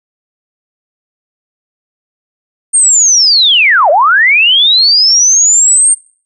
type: linear two-way sweep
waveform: sine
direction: down then up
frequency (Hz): 8800 to 554.4 to 8800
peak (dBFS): -4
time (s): 2.73-5.95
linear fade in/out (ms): 20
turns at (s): 3.9
effects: noise-tail reverb RT60 0.5 s tail -26 dB re dry